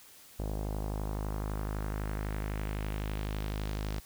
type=tone with low-pass filter sweep; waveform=sawtooth; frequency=51.91 Hz; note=G#1; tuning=in tune; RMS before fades=-35 dBFS; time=0.39-4 s; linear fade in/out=5 ms; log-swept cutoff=650 to 5400 Hz; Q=1.5; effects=white hiss -55 dBFS RMS until 4.05 s